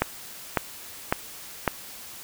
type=click train; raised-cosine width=0.5 ms; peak=-5 dBFS; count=4; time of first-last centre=0.02-1.677 s; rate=1.81 Hz; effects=white hiss -42 dBFS RMS until 2.23 s